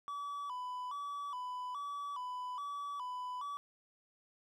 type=tone with vibrato; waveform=triangle; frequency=1069 Hz; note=C6; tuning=37 cents sharp; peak=-37 dBFS; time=0.08-3.57 s; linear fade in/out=0 ms; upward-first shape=square; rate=1.2 Hz; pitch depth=120 cents each way; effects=none